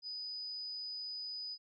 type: tone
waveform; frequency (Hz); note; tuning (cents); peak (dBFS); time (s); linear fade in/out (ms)
sine; 4978; D#8; 0; -40; 0.02-1.58; 50
effects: none